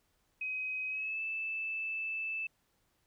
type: tone with pitch glide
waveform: sine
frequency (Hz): 2526 to 2633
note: D#7 to E7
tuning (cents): +26 to -3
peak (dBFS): -34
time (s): 0.41-2.47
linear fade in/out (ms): 5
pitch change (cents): +71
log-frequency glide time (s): 0.88-1.21
effects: pink hiss -75 dBFS RMS until 3.06 s